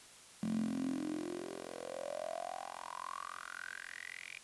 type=tone with high-pass filter sweep; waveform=10% pulse; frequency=43.65 Hz; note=F1; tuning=in tune; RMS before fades=-42 dBFS; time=0.43-4.39 s; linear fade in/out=0 ms; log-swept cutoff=200 to 2400 Hz; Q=9; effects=white hiss -57 dBFS RMS until 4.43 s + resampled to 24000 Hz